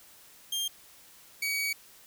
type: tone pair in turn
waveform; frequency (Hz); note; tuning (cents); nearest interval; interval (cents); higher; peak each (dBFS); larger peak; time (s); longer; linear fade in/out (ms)
sawtooth; 3198 / 2261; G7 / C#7; +34 / +34; tritone; 600; first; -26 / -25; second; 0.52-0.68 / 1.42-1.73; second; 5
effects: white hiss -55 dBFS RMS until 2.06 s